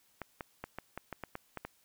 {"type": "clicks", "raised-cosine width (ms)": 0.5, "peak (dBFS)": -24, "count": 10, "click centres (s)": [0.217, 0.408, 0.64, 0.786, 0.976, 1.127, 1.237, 1.354, 1.573, 1.65], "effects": ["white hiss -69 dBFS RMS until 1.84 s"]}